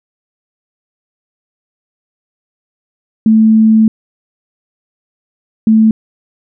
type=tone bursts at uneven times; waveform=sine; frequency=220 Hz; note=A3; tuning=in tune; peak=-4 dBFS; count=2; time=3.26-3.88 / 5.67-5.91 s; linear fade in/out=2 ms; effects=none